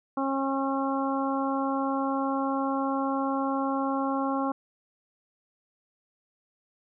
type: harmonic tone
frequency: 271.5 Hz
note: C#4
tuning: 36 cents flat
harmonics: 1 / 2 / 3 / 4 / 5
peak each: -28 / -33 / -32 / -32 / -38 dBFS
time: 0.17-4.52 s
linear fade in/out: 5 ms
effects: none